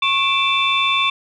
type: tone cluster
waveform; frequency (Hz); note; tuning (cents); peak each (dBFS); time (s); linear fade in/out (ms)
sine; 1094 / 2342 / 2650 / 3537; C#6 / D7 / E7 / A7; -23 / -5 / +9 / +8; -19 / -21 / -21 / -19; 0.02-1.1; 5
effects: tanh soft clip ceiling -5 dBFS